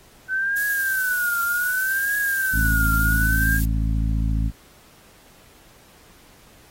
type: tone with vibrato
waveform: sine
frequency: 1517 Hz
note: F#6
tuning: 43 cents sharp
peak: -20 dBFS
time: 0.28-3.61 s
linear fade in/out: 50 ms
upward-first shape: triangle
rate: 0.66 Hz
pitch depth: 160 cents each way
type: noise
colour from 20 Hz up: violet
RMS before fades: -29 dBFS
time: 0.56-3.65 s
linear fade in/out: 10 ms
type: harmonic tone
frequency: 54.6 Hz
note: A1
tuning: 13 cents flat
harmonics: 1 / 2 / 3 / 4 / 5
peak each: -20 / -26 / -30 / -32 / -34 dBFS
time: 2.52-4.52 s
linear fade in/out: 50 ms
effects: pink hiss -52 dBFS RMS until 6.7 s + AAC 48 kbps